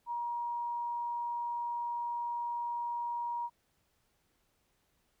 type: tone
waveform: sine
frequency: 950 Hz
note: A#5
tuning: 33 cents sharp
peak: -33 dBFS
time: 0.06-3.5 s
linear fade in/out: 50 ms
effects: pink hiss -75 dBFS RMS until 5.2 s